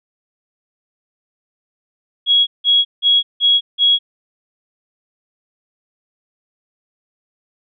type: tone bursts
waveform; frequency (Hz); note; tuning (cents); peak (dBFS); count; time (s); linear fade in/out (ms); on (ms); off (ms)
sine; 3322; G#7; 0; -9; 5; 2.26-3.99; 50; 210; 170
effects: none